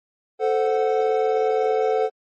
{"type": "chord", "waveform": "triangle", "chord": "F# diminished", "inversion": "first", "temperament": "equal with one note detuned", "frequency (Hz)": [440, 519.6, 740], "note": ["A4", "C5", "F#5"], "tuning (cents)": [0, -12, 0], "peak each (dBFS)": [-18, -22, -22], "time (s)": [0.39, 2.1], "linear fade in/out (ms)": 50, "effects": ["MP3 32 kbps"]}